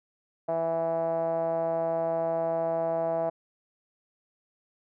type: tone with low-pass filter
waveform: 5% pulse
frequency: 164.81 Hz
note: E3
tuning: in tune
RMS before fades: -28 dBFS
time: 0.48-3.3 s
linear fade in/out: 10 ms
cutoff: 690 Hz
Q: 6.6
effects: none